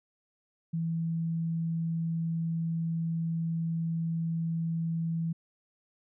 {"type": "tone", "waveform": "sine", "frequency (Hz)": 164.81, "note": "E3", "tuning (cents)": 0, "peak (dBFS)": -28, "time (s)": [0.73, 5.33], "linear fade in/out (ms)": 10, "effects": []}